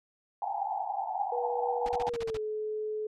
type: band-pass noise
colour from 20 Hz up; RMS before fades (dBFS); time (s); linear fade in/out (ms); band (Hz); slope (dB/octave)
pink; -33; 0.42-2.09; 2; 740 to 860; 96
type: tone with pitch glide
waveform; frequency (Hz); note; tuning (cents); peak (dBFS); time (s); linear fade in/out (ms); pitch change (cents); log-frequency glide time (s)
sine; 484.1 to 428.8; B4 to A4; -35 to -45; -31; 1.32-3.07; 5; -210; 2.08-2.4
type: noise bursts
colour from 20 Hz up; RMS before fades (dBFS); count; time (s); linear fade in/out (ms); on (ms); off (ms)
pink; -40; 8; 1.86-2.37; 0; 27; 42
effects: low-pass 5000 Hz 12 dB/octave